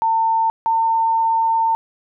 sine tone pair in turn, 900 / 904.2 Hz, A5 / A5, +39 / +47 cents, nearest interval unison, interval 8 cents, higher second, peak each -14 dBFS, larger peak neither, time 0.02-0.5 / 0.66-1.75 s, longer second, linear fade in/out 0 ms, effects none

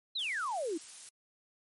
sine exponential sweep, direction down, 4220 to 300.4 Hz, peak -32 dBFS, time 0.15-0.78 s, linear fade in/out 10 ms
blue noise, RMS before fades -46 dBFS, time 0.19-1.09 s, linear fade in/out 2 ms
effects MP3 48 kbps

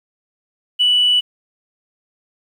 sine tone, 2960 Hz, F#7, in tune, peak -10 dBFS, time 0.79-1.21 s, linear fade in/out 20 ms, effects tanh soft clip ceiling -7 dBFS + 8-bit

